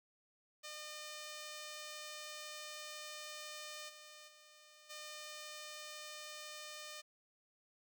5% pulse tone with level steps, 606 Hz, D#5, 46 cents flat, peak -35 / -43 / -49 / -36 dBFS, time 0.63-7.02 s, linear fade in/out 20 ms, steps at 3.88 / 4.27 / 4.89 s, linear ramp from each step 20 ms, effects none

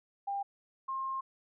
sine tone pair in turn, 798 / 1065.2 Hz, G5 / C6, +31 / +31 cents, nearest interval perfect fourth, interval 500 cents, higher second, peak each -32 / -33 dBFS, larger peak first, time 0.27-0.43 / 0.88-1.21 s, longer second, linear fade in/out 10 ms, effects none

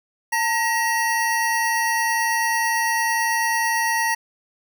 square tone pair together, 900 / 1901 Hz, A5 / A#6, +39 / +33 cents, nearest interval octave + minor second, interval 1294 cents, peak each -23 / -22 dBFS, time 0.32-4.15 s, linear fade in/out 10 ms, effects none

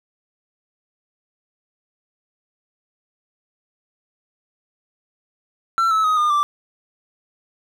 triangle tone with pitch steps, 1347 / 1301.1 / 1256.8 / 1214 / 1172.6 Hz, E6 / E6 / D#6 / D#6 / D6, +37 / -23 / +17 / -43 / -3 cents, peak -13 dBFS, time 5.78-6.43 s, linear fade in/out 0 ms, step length 130 ms, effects none

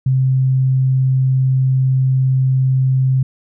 sine tone, 131.2 Hz, C3, 5 cents sharp, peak -11 dBFS, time 0.06-3.23 s, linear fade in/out 5 ms, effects none

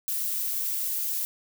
violet noise, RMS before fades -29 dBFS, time 0.08-1.25 s, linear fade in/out 0 ms, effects none

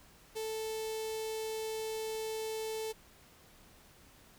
sawtooth tone with notch filter, 440 Hz, A4, in tune, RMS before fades -38 dBFS, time 0.35-2.93 s, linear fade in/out 20 ms, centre 1400 Hz, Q 0.67, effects pink hiss -60 dBFS RMS until 4.38 s

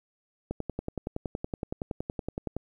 click train, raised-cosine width 2 ms, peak -18 dBFS, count 23, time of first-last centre 0.51-2.566 s, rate 10.7 Hz, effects 10-bit

